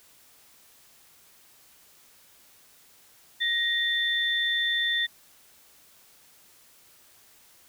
sine tone pair together, 1877 / 3543 Hz, A#6 / A7, +11 / +11 cents, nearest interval major seventh, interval 1100 cents, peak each -26 dBFS, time 3.4-5.07 s, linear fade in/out 20 ms, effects white hiss -57 dBFS RMS until 7.68 s

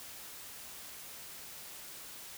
silence, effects white hiss -48 dBFS RMS until 2.37 s

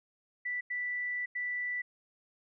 sine tone bursts at uneven times, 1972 Hz, B6, 3 cents flat, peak -32 dBFS, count 3, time 0.45-0.61 / 0.7-1.26 / 1.35-1.82 s, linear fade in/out 10 ms, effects none

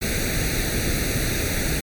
pink noise with comb filter, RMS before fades -23 dBFS, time 0.01-1.81 s, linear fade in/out 20 ms, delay 0.48 ms, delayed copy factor +0.85, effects MP3 96 kbps

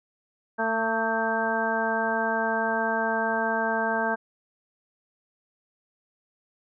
harmonic tone with a mistuned harmonic, 224.6 Hz, A3, 36 cents sharp, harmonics 1 / 2 / 3 / 4 / 5 / 6 / 7, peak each -32 / -32 / -29 / -29 / -36 / -39 / -28 dBFS, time 0.58-4.16 s, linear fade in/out 20 ms, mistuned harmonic 6, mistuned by -72 cents, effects none

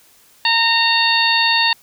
harmonic tone with a mistuned harmonic, 920 Hz, A#5, 23 cents flat, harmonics 1 / 2 / 3 / 4 / 5, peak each -19 / -19 / -19 / -19 / -19 dBFS, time 0.45-1.73 s, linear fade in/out 2 ms, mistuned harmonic 5, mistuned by -54 cents, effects white hiss -51 dBFS RMS until 1.82 s

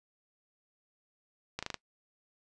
slowing click train, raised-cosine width 0.2 ms, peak -18 dBFS, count 5, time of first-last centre 1.59-1.743 s, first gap 36 ms, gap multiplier 1.04, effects noise-tail reverb RT60 0.1 s tail -21 dB re dry + resampled to 22050 Hz

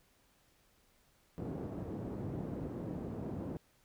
pink band-pass noise, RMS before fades -41 dBFS, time 1.38-3.57 s, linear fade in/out 0 ms, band 110 to 410 Hz, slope 12 dB/octave, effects pink hiss -70 dBFS RMS until 3.84 s

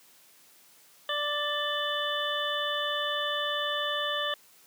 harmonic tone with a mistuned harmonic, 587.3 Hz, D5, in tune, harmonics 1 / 2 / 3 / 5 / 6, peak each -34 / -34 / -34 / -34 / -34 dBFS, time 1.09-4.34 s, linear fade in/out 2 ms, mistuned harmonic 5, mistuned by +33 cents, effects white hiss -58 dBFS RMS until 4.66 s + high-pass 150 Hz 12 dB/octave

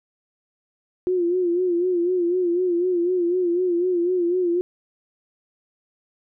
sine tone with vibrato, 355 Hz, F4, 28 cents sharp, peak -18 dBFS, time 1.07-4.61 s, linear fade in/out 0 ms, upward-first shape sine, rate 4 Hz, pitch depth 70 cents each way, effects none

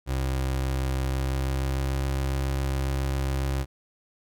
30% pulse tone with pitch glide, 66 to 67.31 Hz, C2 to C2, +16 to +50 cents, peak -22 dBFS, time 0.06-3.66 s, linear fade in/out 50 ms, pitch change +34 cents, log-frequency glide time 1.02-2.11 s, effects none

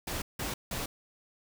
pink noise bursts, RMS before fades -35 dBFS, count 3, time 0.07-0.86 s, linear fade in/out 5 ms, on 150 ms, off 170 ms, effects none

